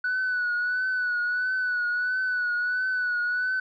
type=tone with vibrato; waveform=sine; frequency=1482 Hz; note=F#6; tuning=2 cents sharp; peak=-22 dBFS; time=0.04-3.6 s; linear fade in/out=5 ms; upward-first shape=triangle; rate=1.5 Hz; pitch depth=49 cents each way; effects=tanh soft clip ceiling -21 dBFS